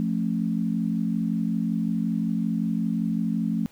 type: chord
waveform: sine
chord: F augmented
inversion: none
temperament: equal with one note detuned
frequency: 174.61 / 220 / 272.3 Hz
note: F3 / A3 / C#4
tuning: 0 / 0 / -31 cents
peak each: -27 / -25 / -31 dBFS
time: 0-3.66 s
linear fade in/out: 0 ms
effects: pink hiss -57 dBFS RMS until 3.71 s